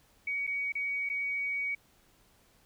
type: tone with dropouts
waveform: sine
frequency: 2253 Hz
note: C#7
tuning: 28 cents sharp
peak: -30 dBFS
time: 0.27-1.75 s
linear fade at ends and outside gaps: 5 ms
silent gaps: 0.468-0.474 / 0.722-0.752 / 1.091-1.098 s
effects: pink hiss -65 dBFS RMS until 2.65 s